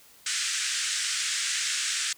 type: band-pass noise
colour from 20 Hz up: white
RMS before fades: -29 dBFS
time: 0.26-2.13 s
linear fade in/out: 5 ms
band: 1400 to 8500 Hz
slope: 48 dB/octave
effects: white hiss -55 dBFS RMS until 2.17 s